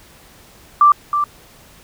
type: tone with echo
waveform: sine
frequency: 1174.7 Hz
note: D6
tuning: in tune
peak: -6 dBFS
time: 0.81-0.92 s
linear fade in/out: 2 ms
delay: 320 ms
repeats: 1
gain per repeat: -8 dB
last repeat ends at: 1.24 s
effects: pink hiss -46 dBFS RMS until 1.83 s